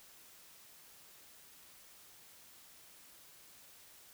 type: silence
effects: white hiss -59 dBFS RMS until 4.13 s